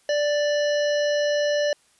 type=harmonic tone; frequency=587.3 Hz; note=D5; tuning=in tune; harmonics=1 / 3 / 5 / 7 / 9 / 10; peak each=-20 / -30 / -34 / -37 / -39 / -40 dBFS; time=0.09-1.73 s; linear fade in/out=2 ms; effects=white hiss -61 dBFS RMS until 1.99 s + resampled to 24000 Hz